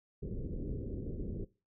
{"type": "low-pass noise", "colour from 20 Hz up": "pink", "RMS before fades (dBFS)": -39, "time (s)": [0.22, 1.45], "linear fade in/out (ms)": 10, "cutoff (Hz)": 470, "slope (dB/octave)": 48, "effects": ["noise-tail reverb RT60 0.3 s tail -20 dB re dry"]}